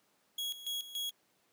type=tone with tremolo; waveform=40% pulse; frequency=3322 Hz; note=G#7; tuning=in tune; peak=-34 dBFS; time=0.38-1.11 s; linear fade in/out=5 ms; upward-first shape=square; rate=3.5 Hz; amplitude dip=75%; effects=pink hiss -72 dBFS RMS until 1.52 s + high-pass 200 Hz 12 dB/octave